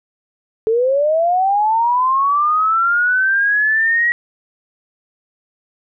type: linear sweep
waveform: sine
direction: up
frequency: 432.6 to 1919 Hz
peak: -12 dBFS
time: 0.67-4.12 s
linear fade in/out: 0 ms
effects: none